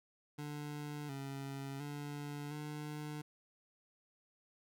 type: tone with pitch steps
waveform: 25% pulse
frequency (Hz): 147.7 / 137.5 / 145.5 / 149.9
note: D3 / C#3 / D3 / D3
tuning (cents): +10 / -14 / -16 / +36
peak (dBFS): -38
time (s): 0.38-3.22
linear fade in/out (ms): 10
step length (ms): 710
effects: none